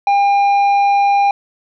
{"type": "tone with tanh clipping", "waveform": "sine", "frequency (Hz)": 803, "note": "G5", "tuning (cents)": 41, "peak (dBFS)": -11, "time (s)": [0.07, 1.31], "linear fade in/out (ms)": 2, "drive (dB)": 7, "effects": []}